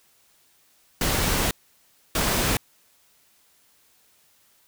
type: noise bursts at uneven times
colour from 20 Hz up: pink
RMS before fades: -23 dBFS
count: 2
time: 1.01-1.51 / 2.15-2.57 s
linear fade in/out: 2 ms
effects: white hiss -61 dBFS RMS until 4.67 s